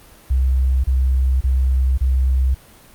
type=tone bursts; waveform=sine; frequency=65 Hz; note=C2; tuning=11 cents flat; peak=-13 dBFS; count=4; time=0.3-2.547 s; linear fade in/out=10 ms; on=540 ms; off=29 ms; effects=pink hiss -46 dBFS RMS until 2.94 s + Opus 32 kbps